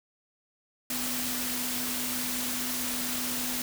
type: tone in noise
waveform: sine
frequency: 248.5 Hz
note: B3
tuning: 11 cents sharp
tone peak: -37 dBFS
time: 0.9-3.62 s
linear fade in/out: 2 ms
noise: white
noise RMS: -32 dBFS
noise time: 0.9-3.62 s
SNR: -8 dB
effects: none